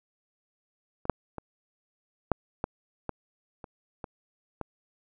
clicks, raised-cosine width 1 ms, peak -25 / -6 / -22 / -8 / -14 / -17 / -27 / -22 / -19 dBFS, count 9, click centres 1.054 / 1.097 / 1.383 / 2.317 / 2.641 / 3.093 / 3.642 / 4.042 / 4.613 s, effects none

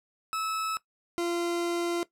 40% pulse tone pair in turn, 1300 / 344.3 Hz, E6 / F4, -24 / -25 cents, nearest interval octave + major seventh, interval 2301 cents, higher first, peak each -28 / -26 dBFS, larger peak second, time 0.33-0.77 / 1.18-2.03 s, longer second, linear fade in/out 0 ms, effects noise-tail reverb RT60 0.1 s tail -17 dB re dry + low-pass 12000 Hz 12 dB/octave

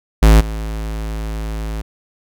square tone with level steps, 54 Hz, A1, 32 cents flat, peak -6 / -22 dBFS, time 0.22-1.82 s, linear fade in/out 10 ms, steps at 0.4 s, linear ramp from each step 10 ms, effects none

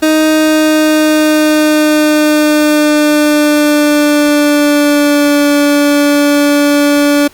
30% pulse tone with pitch glide, 311.7 to 289.2 Hz, D#4 to D4, +3 to -27 cents, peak -4 dBFS, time 0.02-7.28 s, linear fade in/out 10 ms, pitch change -130 cents, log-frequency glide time 0.29-5.47 s, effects pink hiss -41 dBFS RMS until 7.33 s + Opus 48 kbps

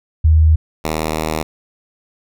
sine / 5% pulse tone pair in turn, 78.8 / 78.51 Hz, D#2 / D#2, +23 / +16 cents, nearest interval unison, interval 7 cents, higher first, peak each -7 dBFS, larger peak neither, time 0.24-0.56 / 0.84-1.43 s, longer second, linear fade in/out 10 ms, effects none

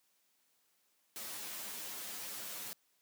white noise with comb filter, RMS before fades -44 dBFS, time 1.16-2.73 s, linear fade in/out 0 ms, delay 9.4 ms, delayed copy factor +0.95, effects white hiss -75 dBFS RMS until 3.01 s + high-pass 150 Hz 12 dB/octave

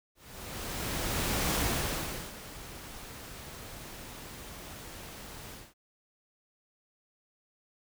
pink noise with ADSR envelope, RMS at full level -29 dBFS, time 0.15-5.74 s, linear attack 1400 ms, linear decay 770 ms, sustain -16 dB, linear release 200 ms, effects none

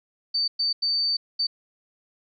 sine tone bursts at uneven times, 4580 Hz, D8, 44 cents flat, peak -21 dBFS, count 4, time 0.34-0.48 / 0.59-0.73 / 0.82-1.17 / 1.39-1.47 s, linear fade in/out 10 ms, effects none

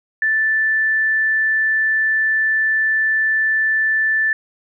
sine tone, 1760 Hz, A6, in tune, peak -14 dBFS, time 0.22-4.33 s, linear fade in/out 2 ms, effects none

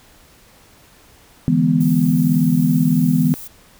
sine chord, E dominant seventh, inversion third, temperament equal, 146.83 / 164.81 / 207.7 / 246.9 Hz, D3 / E3 / G#3 / B3, 0 / 0 / 0 / 0 cents, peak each -22 / -16 / -21 / -16 dBFS, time 1.48-3.34 s, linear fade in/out 0 ms
violet noise, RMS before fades -34 dBFS, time 1.8-3.48 s, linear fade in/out 10 ms
effects pink hiss -49 dBFS RMS until 3.79 s

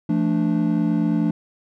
triangle chord, D minor, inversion first, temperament equal with one note detuned, 170.53 / 220 / 293.7 Hz, F3 / A3 / D4, -41 / 0 / 0 cents, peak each -20 dBFS, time 0.09-1.31 s, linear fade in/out 5 ms, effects none

